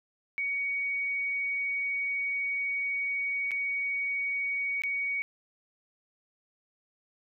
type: tone with dropouts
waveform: sine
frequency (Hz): 2244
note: C#7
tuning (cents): +21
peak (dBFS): -28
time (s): 0.38-5.22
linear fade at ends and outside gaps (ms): 0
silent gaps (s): 3.509-3.516 / 4.82-4.836
effects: none